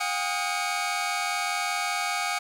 sawtooth tone cluster, 719 / 804 / 1249 / 2238 Hz, F#5 / G5 / D#6 / C#7, -50 / +44 / +6 / +16 cents, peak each -28 dBFS, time 0-2.39 s, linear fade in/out 10 ms, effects low-pass 11000 Hz 12 dB/octave + 9-bit

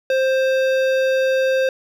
sine tone with hard clipping, 526 Hz, C5, 9 cents sharp, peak -17 dBFS, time 0.1-1.69 s, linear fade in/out 2 ms, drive 14 dB, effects none

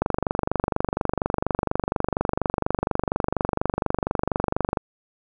click train, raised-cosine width 1 ms, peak -7 dBFS, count 116, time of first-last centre 0.02-4.772 s, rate 24.2 Hz, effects none

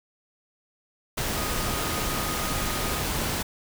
sine tone in noise, 1244.5 Hz, D#6, in tune, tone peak -36 dBFS, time 1.36-3.02 s, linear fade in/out 10 ms, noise pink, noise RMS -28 dBFS, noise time 1.17-3.43 s, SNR -11 dB, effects none

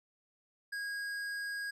triangle tone with tanh clipping, 1639 Hz, G#6, 23 cents flat, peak -38 dBFS, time 0.72-1.71 s, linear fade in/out 10 ms, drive 17 dB, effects none

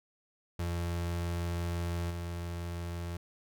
35% pulse tone with level steps, 85.9 Hz, F2, 28 cents flat, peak -30 / -34 dBFS, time 0.59-3.17 s, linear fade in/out 5 ms, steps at 2.1 s, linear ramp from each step 10 ms, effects none

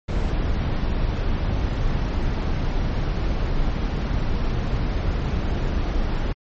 brown noise, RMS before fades -22 dBFS, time 0.08-6.33 s, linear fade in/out 10 ms, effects low-pass 5000 Hz 12 dB/octave + MP3 32 kbps

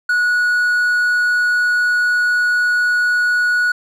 triangle tone, 1462 Hz, F#6, 21 cents flat, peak -11 dBFS, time 0.09-3.72 s, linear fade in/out 5 ms, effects none

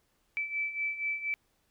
sine beating tone pair, 2313 / 2317.2 Hz, D7 / D7, -27 / -24 cents, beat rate 4.2 Hz, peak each -37 / -32 dBFS, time 0.37-1.34 s, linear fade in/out 0 ms, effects pink hiss -73 dBFS RMS until 1.7 s

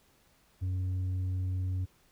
triangle tone with tanh clipping, 92.5 Hz, F#2, in tune, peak -30 dBFS, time 0.61-1.86 s, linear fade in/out 20 ms, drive 8 dB, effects pink hiss -66 dBFS RMS until 2.11 s

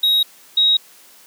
triangle / sine tone pair in turn, 3797 / 3797 Hz, A#7 / A#7, +31 / +31 cents, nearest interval unison, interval 0 cents, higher neither, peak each -11 dBFS, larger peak neither, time 0.03-0.23 / 0.57-0.77 s, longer neither, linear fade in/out 5 ms, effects white hiss -47 dBFS RMS until 1.26 s + high-pass 200 Hz 12 dB/octave

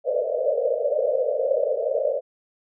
white band-pass noise, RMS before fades -23 dBFS, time 0.04-2.21 s, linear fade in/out 50 ms, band 470 to 620 Hz, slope 96 dB/octave, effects none

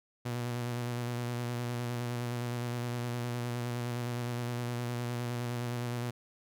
sawtooth tone with vibrato, 120.8 Hz, B2, 38 cents flat, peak -29 dBFS, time 0.25-6.11 s, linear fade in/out 10 ms, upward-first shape square, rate 9.7 Hz, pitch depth 21 cents each way, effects none

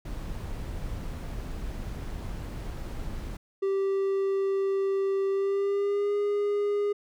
brown noise, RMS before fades -35 dBFS, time 0.05-3.37 s, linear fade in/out 5 ms
triangle tone with pitch glide, 390.3 to 409.9 Hz, G4 to G#4, -8 to -23 cents, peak -22 dBFS, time 3.62-6.93 s, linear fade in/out 10 ms, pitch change +85 cents, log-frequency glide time 5.3-6.15 s
effects none

